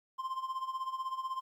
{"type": "tone with tremolo", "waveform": "triangle", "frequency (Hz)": 1048, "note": "C6", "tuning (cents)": 2, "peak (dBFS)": -30, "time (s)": [0.18, 1.41], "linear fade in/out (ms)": 20, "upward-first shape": "sine", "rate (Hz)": 16, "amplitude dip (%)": 75, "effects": ["12-bit"]}